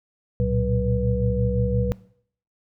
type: tone cluster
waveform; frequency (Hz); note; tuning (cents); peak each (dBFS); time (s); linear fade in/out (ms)
sine; 66 / 113.5 / 119.3 / 187.7 / 487.6; C2 / A#2 / A#2 / F#3 / B4; +16 / -46 / +41 / +25 / -22; -26; 0.4-1.92; 0
effects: noise-tail reverb RT60 0.6 s tail -20 dB re dry